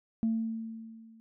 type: tone with level ramp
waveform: sine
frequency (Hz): 224.6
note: A3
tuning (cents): +36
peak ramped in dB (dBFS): -23 to -53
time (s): 0.23-1.2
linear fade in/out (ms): 0
effects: tanh soft clip ceiling -21 dBFS